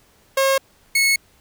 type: tone pair in turn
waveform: sawtooth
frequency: 540 / 2193 Hz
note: C#5 / C#7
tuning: -45 / -19 cents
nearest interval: 2 octaves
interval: 2426 cents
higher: second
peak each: -11 / -11 dBFS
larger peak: neither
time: 0.37-0.58 / 0.95-1.16 s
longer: neither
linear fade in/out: 5 ms
effects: pink hiss -56 dBFS RMS until 1.4 s